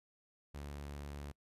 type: tone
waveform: sawtooth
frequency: 71.8 Hz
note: D2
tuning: 39 cents flat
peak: -40 dBFS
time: 0.54-1.32 s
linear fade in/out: 10 ms
effects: noise-tail reverb RT60 0.1 s tail -26 dB re dry + resampled to 32000 Hz